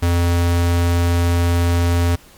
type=tone; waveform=square; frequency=86.3 Hz; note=F2; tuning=20 cents flat; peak=-14 dBFS; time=0.02-2.16 s; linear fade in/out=10 ms; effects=pink hiss -46 dBFS RMS until 2.37 s + MP3 96 kbps